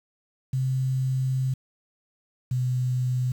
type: tone pair in turn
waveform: sine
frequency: 130.81 / 126.26 Hz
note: C3 / B2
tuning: 0 / +39 cents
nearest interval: minor second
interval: 61 cents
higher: first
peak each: -22 dBFS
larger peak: neither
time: 0.53-1.54 / 2.51-3.32 s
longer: first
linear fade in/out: 5 ms
effects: 8-bit